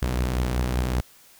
sawtooth beating tone pair, 61.74 / 66.94 Hz, B1 / C2, 0 / +40 cents, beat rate 5.2 Hz, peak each -19 / -27 dBFS, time 0.02-1.01 s, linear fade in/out 5 ms, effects white hiss -53 dBFS RMS until 1.39 s

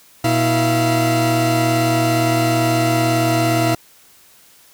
40% pulse tone cluster, 120.8 / 323.1 / 684 Hz, B2 / E4 / F5, -38 / -35 / -36 cents, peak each -18 dBFS, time 0.24-3.75 s, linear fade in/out 5 ms, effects white hiss -49 dBFS RMS until 4.73 s

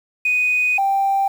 sine tone pair in turn, 2489 / 785.5 Hz, D#7 / G5, 0 / +3 cents, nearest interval octave + minor sixth, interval 1997 cents, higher first, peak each -14 dBFS, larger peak neither, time 0.25-0.78 / 0.78-1.28 s, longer first, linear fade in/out 5 ms, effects tanh soft clip ceiling -10 dBFS + 7-bit

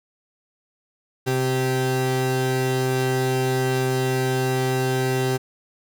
35% pulse tone pair together, 130 / 389.6 Hz, C3 / G4, -11 / -11 cents, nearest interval octave + perfect fifth, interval 1900 cents, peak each -21 dBFS, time 1.26-5.38 s, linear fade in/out 20 ms, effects none

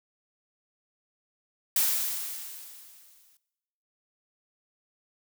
blue noise with exponential decay, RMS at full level -23 dBFS, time 1.76-3.37 s, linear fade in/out 2 ms, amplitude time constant 350 ms, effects noise-tail reverb RT60 1.0 s tail -19 dB re dry

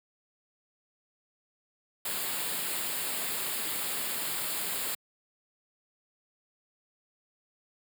white band-stop noise, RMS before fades -33 dBFS, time 2.05-4.95 s, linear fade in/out 5 ms, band 5000 to 7000 Hz, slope 96 dB/octave, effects high-pass 150 Hz 12 dB/octave

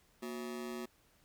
40% pulse ring-modulated tone, 299.9 Hz, D4, 36 cents sharp, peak -36 dBFS, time 0.22-0.86 s, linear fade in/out 10 ms, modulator 65.9 Hz, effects pink hiss -69 dBFS RMS until 1.24 s

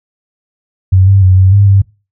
sine tone with pitch steps, 94 / 97.9 / 93 / 94.4 / 100.5 / 98.3 Hz, F#2 / G2 / F#2 / F#2 / G2 / G2, +28 / -2 / +9 / +35 / +44 / +5 cents, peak -3 dBFS, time 0.92-1.82 s, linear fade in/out 10 ms, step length 150 ms, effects noise-tail reverb RT60 0.3 s tail -23 dB re dry

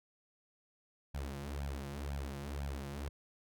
sawtooth tone with flanger, 70 Hz, C#2, 18 cents sharp, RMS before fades -41 dBFS, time 1.14-3.09 s, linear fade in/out 10 ms, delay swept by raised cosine 1.2 to 5.9 ms, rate 2 Hz, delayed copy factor +1, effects none

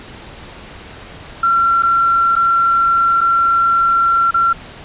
sine tone with dropouts, 1363 Hz, F6, 43 cents flat, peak -10 dBFS, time 1.43-4.53 s, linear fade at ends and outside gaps 5 ms, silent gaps 1.824-1.832 / 2.355-2.363 / 3.208-3.213 / 4.309-4.342 s, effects pink hiss -35 dBFS RMS until 4.84 s + resampled to 8000 Hz

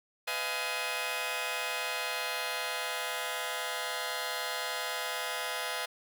10% pulse chord, F half-diminished seventh, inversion second, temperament just, 502.9 / 628.6 / 698.5 / 838.1 Hz, Cb5 / Eb5 / F5 / Ab5, +31 / +18 / 0 / +16 cents, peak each -30 dBFS, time 0.27-5.86 s, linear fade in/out 10 ms, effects none

